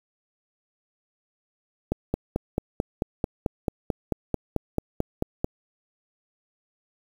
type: click train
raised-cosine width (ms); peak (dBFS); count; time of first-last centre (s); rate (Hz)
2; -10; 17; 1.92-5.444; 4.54
effects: 7-bit